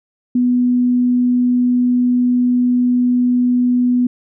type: tone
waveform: sine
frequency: 246.9 Hz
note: B3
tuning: in tune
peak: -11 dBFS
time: 0.35-4.07 s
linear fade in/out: 5 ms
effects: none